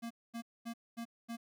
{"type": "tone bursts", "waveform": "square", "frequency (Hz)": 232.3, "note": "A#3", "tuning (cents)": -6, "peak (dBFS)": -40, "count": 5, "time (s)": [0.02, 1.37], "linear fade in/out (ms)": 20, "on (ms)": 86, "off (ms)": 230, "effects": []}